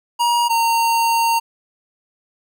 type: tone pair in turn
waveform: square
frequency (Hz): 950 / 920.3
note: A#5 / A#5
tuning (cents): +33 / -22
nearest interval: minor second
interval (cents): 55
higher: first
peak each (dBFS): -15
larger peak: neither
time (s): 0.19-0.49 / 0.49-1.4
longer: second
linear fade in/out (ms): 20
effects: none